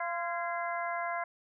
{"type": "harmonic tone with a mistuned harmonic", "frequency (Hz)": 343.9, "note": "F4", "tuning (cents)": -27, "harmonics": [2, 3, 4, 5, 6], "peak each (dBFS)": [-35, -37, -41, -41, -41], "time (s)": [0, 1.24], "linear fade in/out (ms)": 5, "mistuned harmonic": 5, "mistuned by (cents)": -63, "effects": []}